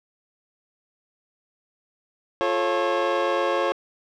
25% pulse chord, F augmented, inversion none, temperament just, 349.2 / 436.5 / 545.7 Hz, F4 / A4 / C#5, 0 / -14 / -27 cents, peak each -23 / -24 / -19 dBFS, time 2.41-3.72 s, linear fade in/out 0 ms, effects low-pass 3000 Hz 12 dB/octave

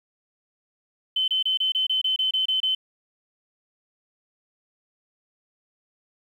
sine tone bursts, 3059 Hz, G7, 43 cents flat, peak -20 dBFS, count 11, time 1.16-2.75 s, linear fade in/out 5 ms, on 120 ms, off 27 ms, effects 9-bit

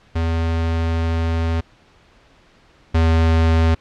square tone pair in turn, 82.41 / 81.6 Hz, E2 / E2, 0 / -17 cents, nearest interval unison, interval 17 cents, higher first, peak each -18 / -13 dBFS, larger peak second, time 0.15-1.61 / 2.94-3.75 s, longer first, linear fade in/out 10 ms, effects pink hiss -52 dBFS RMS until 3.8 s + low-pass 4000 Hz 12 dB/octave

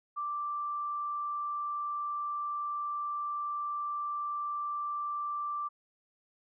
sine tone, 1174.7 Hz, D6, in tune, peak -32 dBFS, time 0.16-5.69 s, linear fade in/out 20 ms, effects none

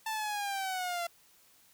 sawtooth linear sweep, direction down, 888 to 679 Hz, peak -29 dBFS, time 0.06-1.07 s, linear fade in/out 5 ms, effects white hiss -63 dBFS RMS until 1.73 s

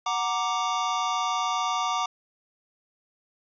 square chord, Gb augmented, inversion none, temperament equal, 740 / 932.3 / 1174.7 Hz, Gb5 / Bb5 / D6, 0 / 0 / 0 cents, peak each -31 / -31 / -28 dBFS, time 0.06-2.06 s, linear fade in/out 5 ms, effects resampled to 16000 Hz + 10-bit

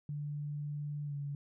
sine tone with pitch glide, 146.83 to 142.81 Hz, D3 to D3, 0 to -48 cents, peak -36 dBFS, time 0.09-1.35 s, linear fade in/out 2 ms, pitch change -48 cents, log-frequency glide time 1.05-1.14 s, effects none

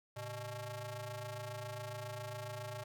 sawtooth ring-modulated tone, 249.1 Hz, B3, 15 cents sharp, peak -35 dBFS, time 0.16-2.84 s, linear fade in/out 10 ms, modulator 360 Hz, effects none

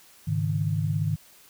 sine chord, Ab suspended fourth, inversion none, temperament just, 103.83 / 138.43 / 155.74 Hz, Ab2 / Db3 / Eb3, 0 / -2 / +2 cents, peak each -27 / -31 / -26 dBFS, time 0.27-1.16 s, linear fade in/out 10 ms, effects white hiss -54 dBFS RMS until 1.49 s

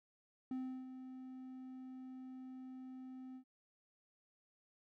triangle tone with ADSR envelope, 258.3 Hz, C4, 22 cents flat, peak -36 dBFS, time 0.51-3.44 s, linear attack 3 ms, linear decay 340 ms, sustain -10 dB, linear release 82 ms, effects none

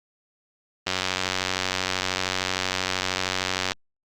click train, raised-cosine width 0.2 ms, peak -6 dBFS, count 266, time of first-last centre 0.87-3.719 s, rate 93 Hz, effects Opus 24 kbps

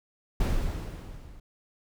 brown noise with level ramp, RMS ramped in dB -23 to -49 dBFS, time 0.4-1.4 s, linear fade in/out 5 ms, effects none

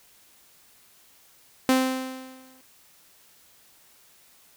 sawtooth tone with exponential decay, 260 Hz, C4, 11 cents flat, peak -12 dBFS, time 1.69-2.61 s, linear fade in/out 1 ms, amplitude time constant 200 ms, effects white hiss -57 dBFS RMS until 4.56 s

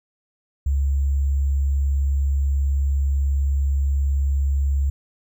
sine tone with sample-and-hold, 69.3 Hz, C#2, in tune, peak -17 dBFS, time 0.66-4.9 s, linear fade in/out 5 ms, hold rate 7350 Hz, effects none

